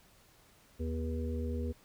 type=harmonic tone with a mistuned harmonic; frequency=80.5 Hz; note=E2; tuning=41 cents flat; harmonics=1 / 3 / 5 / 6; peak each=-34 / -39 / -44 / -43 dBFS; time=0.79-1.73 s; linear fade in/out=20 ms; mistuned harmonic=1; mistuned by=-62 cents; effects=pink hiss -63 dBFS RMS until 1.84 s